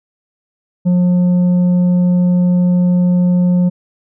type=tone with tanh clipping; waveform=sine; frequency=178.7 Hz; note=F3; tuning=40 cents sharp; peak=-10 dBFS; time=0.85-3.7 s; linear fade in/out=20 ms; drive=5 dB; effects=none